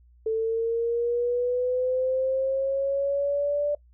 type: linear sweep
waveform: sine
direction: up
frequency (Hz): 441.1 to 587.3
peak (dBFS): -22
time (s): 0.26-3.75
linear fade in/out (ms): 5
effects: noise-tail reverb RT60 0.1 s tail -22 dB re dry + added 60 Hz sine -53 dBFS peak until 3.93 s